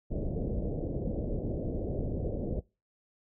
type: low-pass noise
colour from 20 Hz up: pink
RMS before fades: -33 dBFS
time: 0.1-2.61 s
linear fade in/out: 20 ms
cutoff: 600 Hz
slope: 48 dB/octave
effects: noise-tail reverb RT60 0.3 s tail -25 dB re dry